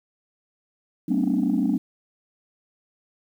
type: tone cluster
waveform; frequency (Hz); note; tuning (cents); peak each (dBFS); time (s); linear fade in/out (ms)
sine; 189.5 / 220.9 / 251.6 / 271.1 / 297; F#3 / A3 / B3 / C#4 / D4; +42 / +7 / +32 / -38 / +20; -25; 1.08-1.78; 10
effects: tanh soft clip ceiling -13 dBFS + 9-bit